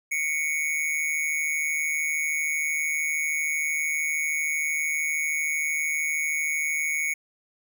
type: tone with amplitude modulation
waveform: square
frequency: 2217 Hz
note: C#7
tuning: in tune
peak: -22 dBFS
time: 0.11-7.14 s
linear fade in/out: 10 ms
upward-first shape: sine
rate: 153 Hz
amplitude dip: 65%
effects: none